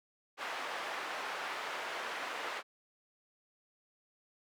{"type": "band-pass noise", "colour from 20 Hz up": "white", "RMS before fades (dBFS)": -40, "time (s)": [0.37, 2.63], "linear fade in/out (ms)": 50, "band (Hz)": [540, 1800], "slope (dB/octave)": 12, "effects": []}